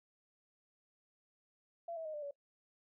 sine tone with pitch steps, 678 / 648.9 / 621 / 594.3 / 568.8 Hz, E5 / E5 / D#5 / D5 / C#5, +49 / -27 / -3 / +20 / +45 cents, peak -40 dBFS, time 1.88-2.31 s, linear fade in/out 5 ms, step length 86 ms, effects noise-tail reverb RT60 0.1 s tail -20 dB re dry

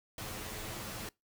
pink noise with comb filter, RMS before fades -42 dBFS, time 0.18-1.09 s, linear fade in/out 2 ms, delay 9.3 ms, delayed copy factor +0.65, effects noise-tail reverb RT60 0.2 s tail -23 dB re dry

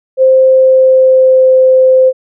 sine tone with pitch glide, 523.3 to 518.8 Hz, C5 to C5, 0 to -15 cents, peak -3 dBFS, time 0.17-2.13 s, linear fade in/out 50 ms, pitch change -15 cents, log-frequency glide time 0.46-1.54 s, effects none

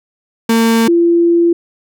35% pulse / sine tone pair in turn, 227.5 / 340.9 Hz, A#3 / F4, -42 / -42 cents, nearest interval perfect fifth, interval 700 cents, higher second, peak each -7 dBFS, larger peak neither, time 0.49-0.88 / 0.88-1.53 s, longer second, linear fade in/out 5 ms, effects none

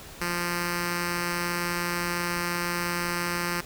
5% pulse tone with notch filter, 174.2 Hz, F3, 4 cents flat, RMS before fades -29 dBFS, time 0.21-3.61 s, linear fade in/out 5 ms, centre 650 Hz, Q 1.3, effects pink hiss -44 dBFS RMS until 3.65 s

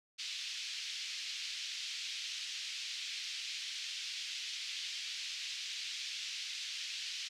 pink band-pass noise, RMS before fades -42 dBFS, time 0.18-7.29 s, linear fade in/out 20 ms, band 2600 to 5600 Hz, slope 24 dB/octave, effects none

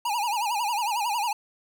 square tone with vibrato, 887 Hz, A5, 14 cents sharp, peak -25 dBFS, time 0.05-1.33 s, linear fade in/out 5 ms, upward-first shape sine, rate 11 Hz, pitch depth 170 cents each way, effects none

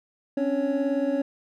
triangle tone cluster, 267.7 / 285.8 / 557 Hz, C4 / D4 / C#5, +40 / -47 / +8 cents, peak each -25 dBFS, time 0.37-1.22 s, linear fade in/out 5 ms, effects none

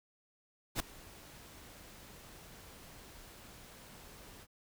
pink noise with ADSR envelope, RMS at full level -32 dBFS, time 0.75-4.47 s, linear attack 50 ms, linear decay 4 ms, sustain -22 dB, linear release 46 ms, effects none

